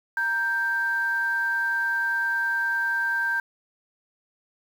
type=tone pair together; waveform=sine; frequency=932.3 / 1572.5 Hz; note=A#5 / G6; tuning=0 / +5 cents; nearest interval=major sixth; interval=905 cents; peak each=-31 / -22 dBFS; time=0.17-3.4 s; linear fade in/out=2 ms; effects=tanh soft clip ceiling -15 dBFS + 8-bit